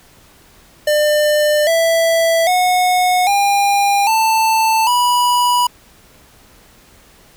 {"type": "tone with pitch steps", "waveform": "square", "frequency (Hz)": [599, 660.8, 729, 804.2, 887.2, 978.7], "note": ["D5", "E5", "F#5", "G5", "A5", "B5"], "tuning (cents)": [34, 4, -26, 44, 14, -16], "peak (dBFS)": -12, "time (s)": [0.87, 5.67], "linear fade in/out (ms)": 5, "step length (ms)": 800, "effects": ["pink hiss -47 dBFS RMS until 7.36 s"]}